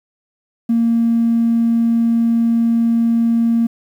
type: tone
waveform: triangle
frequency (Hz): 231.2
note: A#3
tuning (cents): -14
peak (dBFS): -8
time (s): 0.69-3.67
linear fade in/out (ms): 10
effects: tanh soft clip ceiling -9 dBFS + 8-bit